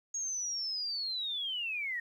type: linear sweep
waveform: sine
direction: down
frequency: 6630 to 1838 Hz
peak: -33 dBFS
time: 0.14-2 s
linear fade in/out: 5 ms
effects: 11-bit